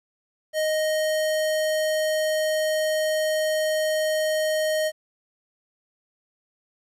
square tone, 622.3 Hz, D#5, in tune, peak -22 dBFS, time 0.53-4.92 s, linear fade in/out 50 ms, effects resampled to 32000 Hz + 10-bit

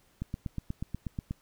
click train, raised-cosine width 5 ms, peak -21 dBFS, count 10, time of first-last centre 0.22-1.31 s, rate 8.26 Hz, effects pink hiss -66 dBFS RMS until 1.41 s

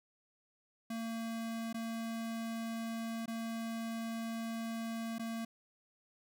square tone with dropouts, 227.4 Hz, A#3, 43 cents flat, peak -38 dBFS, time 0.9-5.45 s, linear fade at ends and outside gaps 5 ms, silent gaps 1.729-1.743 / 3.259-3.278 / 5.184-5.194 s, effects none

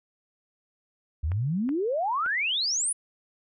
sine exponential sweep, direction up, 70 to 10310 Hz, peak -24 dBFS, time 1.23-2.93 s, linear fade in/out 10 ms
clicks, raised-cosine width 0.5 ms, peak -26 dBFS, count 3, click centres 1.318 / 1.691 / 2.262 s
effects none

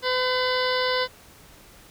harmonic tone with a mistuned harmonic, 507 Hz, B4, 45 cents sharp, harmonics 1 / 2 / 3 / 4 / 6 / 7 / 8 / 9 / 10, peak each -25 / -28 / -30 / -31 / -33 / -33 / -34 / -35 / -35 dBFS, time 0.02-1.08 s, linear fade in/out 50 ms, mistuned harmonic 6, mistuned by -35 cents, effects pink hiss -50 dBFS RMS until 1.9 s

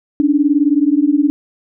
sine beating tone pair, 281.8 / 300.8 Hz, C#4 / D4, +29 / +42 cents, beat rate 19 Hz, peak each -13 dBFS, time 0.2-1.3 s, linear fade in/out 0 ms, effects none

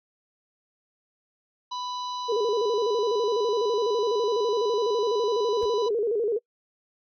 harmonic tone, 992 Hz, B5, 7 cents sharp, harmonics 1 / 3 / 4 / 5 / 6, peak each -31 / -45 / -38 / -50 / -49 dBFS, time 1.71-5.89 s, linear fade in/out 10 ms
sine tone with vibrato, 440 Hz, A4, in tune, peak -22 dBFS, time 2.28-6.39 s, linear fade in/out 20 ms, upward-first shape square, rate 12 Hz, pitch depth 110 cents each way
brown noise with exponential decay, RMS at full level -32 dBFS, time 5.62-5.7 s, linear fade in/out 5 ms, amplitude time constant 16 ms
effects noise-tail reverb RT60 0.1 s tail -26 dB re dry

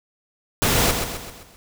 pink noise with echo, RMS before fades -19 dBFS, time 0.62-0.91 s, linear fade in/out 0 ms, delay 130 ms, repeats 5, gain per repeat -6 dB, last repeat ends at 1.56 s, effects none

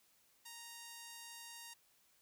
5% pulse tone, 932.3 Hz, A#5, in tune, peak -38 dBFS, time 0.45-1.74 s, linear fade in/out 10 ms, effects white hiss -72 dBFS RMS until 2.21 s

